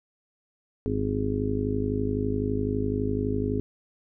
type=harmonic tone; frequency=51.91 Hz; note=G#1; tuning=in tune; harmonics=1 / 2 / 3 / 4 / 5 / 6 / 7 / 8; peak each=-34 / -30 / -39 / -37 / -29 / -38 / -37 / -30 dBFS; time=0.86-3.6 s; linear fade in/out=0 ms; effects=none